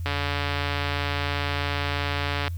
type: click train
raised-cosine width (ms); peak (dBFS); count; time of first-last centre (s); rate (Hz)
0.3; -11; 347; 0.06-2.48; 143
effects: added 86 Hz sine -28 dBFS peak until 2.57 s + white hiss -56 dBFS RMS until 2.57 s